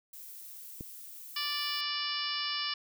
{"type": "noise", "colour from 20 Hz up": "violet", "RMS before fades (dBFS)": -47, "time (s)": [0.13, 1.81], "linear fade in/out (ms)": 5}
{"type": "click", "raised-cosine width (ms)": 3, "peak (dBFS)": -28, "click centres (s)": 0.809}
{"type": "harmonic tone", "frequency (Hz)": 586, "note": "D5", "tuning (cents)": -4, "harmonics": [2, 3, 4, 5, 6, 7, 8, 9], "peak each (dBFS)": [-40, -42, -42, -37, -42, -43, -39, -38], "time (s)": [1.36, 2.74], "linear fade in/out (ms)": 5}
{"effects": []}